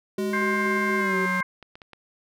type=tone with tremolo; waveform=sine; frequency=379.1 Hz; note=F#4; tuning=42 cents sharp; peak=-26 dBFS; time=0.18-1.26 s; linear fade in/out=2 ms; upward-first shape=square; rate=4.2 Hz; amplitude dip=30%
type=tone with pitch glide; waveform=square; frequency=207.7 to 185.04 Hz; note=G#3 to F#3; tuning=0 to 0 cents; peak=-28 dBFS; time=0.18-1.41 s; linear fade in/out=5 ms; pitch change=-200 cents; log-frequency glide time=0.98-1.17 s
type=harmonic tone; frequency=528 Hz; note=C5; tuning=16 cents sharp; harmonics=2 / 3 / 4; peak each=-28 / -28 / -28 dBFS; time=0.33-1.43 s; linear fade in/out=5 ms
type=clicks; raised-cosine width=0.3 ms; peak=-28 dBFS; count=7; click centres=1.214 / 1.352 / 1.404 / 1.627 / 1.755 / 1.818 / 1.933 s
effects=none